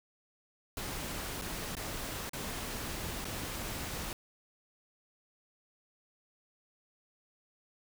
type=noise with dropouts; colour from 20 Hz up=pink; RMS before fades=-39 dBFS; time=0.77-4.13 s; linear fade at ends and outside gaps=1 ms; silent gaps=1.414-1.42 / 1.752-1.768 / 2.294-2.333 / 3.245-3.252 s; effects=none